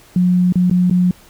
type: tone with dropouts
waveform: sine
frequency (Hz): 180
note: F#3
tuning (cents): -47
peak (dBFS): -10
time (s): 0.16-1.11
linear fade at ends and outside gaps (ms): 2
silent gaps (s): 0.524-0.556 / 0.699-0.711 / 0.899-0.91
effects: pink hiss -46 dBFS RMS until 1.29 s

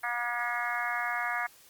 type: harmonic tone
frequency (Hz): 240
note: B3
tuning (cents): -49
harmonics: 3 / 4 / 5 / 6 / 7 / 8 / 9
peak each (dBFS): -36 / -39 / -36 / -38 / -34 / -38 / -37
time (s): 0.03-1.47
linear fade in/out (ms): 10
effects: white hiss -57 dBFS RMS until 1.69 s + Opus 32 kbps

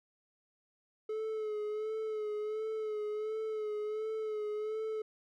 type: tone with vibrato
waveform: triangle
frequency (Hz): 430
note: A4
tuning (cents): -40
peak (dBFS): -32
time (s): 1.09-5.02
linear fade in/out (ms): 5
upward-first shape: sine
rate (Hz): 1.4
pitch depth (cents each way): 37
effects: none

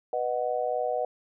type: chord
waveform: sine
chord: B major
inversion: none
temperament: just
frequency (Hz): 493.9 / 617.4 / 740.8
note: B4 / D#5 / F#5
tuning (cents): 0 / -14 / +2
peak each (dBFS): -30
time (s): 0.13-1.05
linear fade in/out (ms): 2
effects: none

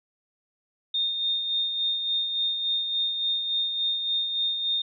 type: tone with tremolo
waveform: sine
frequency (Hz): 3657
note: A#7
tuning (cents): -34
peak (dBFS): -22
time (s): 0.94-4.82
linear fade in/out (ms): 5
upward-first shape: sine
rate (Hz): 3.5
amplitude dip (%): 45
effects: none

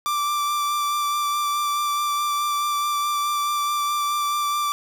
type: tone with vibrato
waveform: 45% pulse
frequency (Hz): 1174.7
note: D6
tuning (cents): 0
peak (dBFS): -21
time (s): 0.06-4.72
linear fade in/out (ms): 0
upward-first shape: sine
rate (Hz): 4.7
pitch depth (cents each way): 13
effects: none

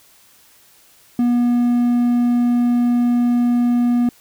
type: tone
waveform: triangle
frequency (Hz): 241.5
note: B3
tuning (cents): -39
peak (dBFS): -11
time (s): 1.19-4.09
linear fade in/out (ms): 2
effects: white hiss -51 dBFS RMS until 4.2 s

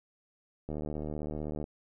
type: click train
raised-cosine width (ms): 2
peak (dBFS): -24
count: 73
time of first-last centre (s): 0.69-1.641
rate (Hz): 75.7
effects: none

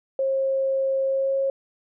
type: tone with pitch glide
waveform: sine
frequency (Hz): 537 to 542.6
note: C5 to C#5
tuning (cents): +45 to -37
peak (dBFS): -20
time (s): 0.19-1.5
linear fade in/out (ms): 2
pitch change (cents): +18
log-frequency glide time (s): 1.05-1.36
effects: none

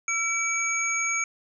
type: tone cluster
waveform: sine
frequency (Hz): 1348 / 2295 / 6590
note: E6 / D7 / G#8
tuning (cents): +38 / -40 / -14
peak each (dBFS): -33 / -26 / -28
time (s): 0.08-1.24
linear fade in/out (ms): 2
effects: none

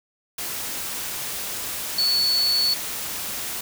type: tone in noise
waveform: sine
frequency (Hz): 4434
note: C#8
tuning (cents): 0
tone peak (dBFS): -18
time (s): 1.98-2.74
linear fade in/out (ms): 5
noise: white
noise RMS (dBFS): -30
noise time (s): 0.38-3.61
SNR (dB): +9
effects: none

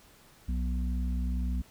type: harmonic tone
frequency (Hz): 61.74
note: B1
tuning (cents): 0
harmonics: 1 / 3 / 4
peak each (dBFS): -28 / -38 / -40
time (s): 0.48-1.62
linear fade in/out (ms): 10
effects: pink hiss -58 dBFS RMS until 1.7 s

